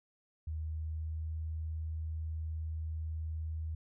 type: tone with pitch glide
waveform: sine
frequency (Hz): 78.5 to 79.41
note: D#2 to D#2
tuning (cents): +16 to +36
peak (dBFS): -35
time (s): 0.47-3.75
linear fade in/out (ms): 5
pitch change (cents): +20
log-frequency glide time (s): 0.64-1.31
effects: none